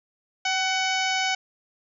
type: harmonic tone with a mistuned harmonic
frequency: 749 Hz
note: F#5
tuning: 21 cents sharp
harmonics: 1 / 2 / 3 / 4 / 5 / 6 / 7 / 8 / 9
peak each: -27 / -30 / -28 / -30 / -36 / -37 / -34 / -36 / -39 dBFS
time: 0.45-1.35 s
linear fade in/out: 5 ms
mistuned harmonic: 1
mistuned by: +27 cents
effects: none